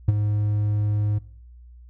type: tone with ADSR envelope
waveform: triangle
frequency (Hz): 104.5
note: G#2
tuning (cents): +11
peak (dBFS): -9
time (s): 0.08-1.19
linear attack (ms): 6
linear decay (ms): 26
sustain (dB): -9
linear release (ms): 13
effects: noise-tail reverb RT60 0.7 s tail -25 dB re dry + added 60 Hz sine -43 dBFS peak until 1.89 s